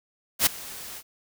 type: noise with ADSR envelope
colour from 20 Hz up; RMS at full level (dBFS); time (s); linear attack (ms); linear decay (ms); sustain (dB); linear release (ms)
white; -17; 0.39-1.03; 74; 9; -22; 54
effects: none